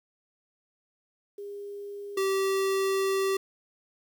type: tone pair in turn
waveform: sine / square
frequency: 405.1 / 387.3 Hz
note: G#4 / G4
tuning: -43 / -21 cents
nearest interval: minor second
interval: 78 cents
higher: first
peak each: -36 / -25 dBFS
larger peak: second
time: 1.38-2.17 / 2.17-3.37 s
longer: second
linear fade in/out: 5 ms
effects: 10-bit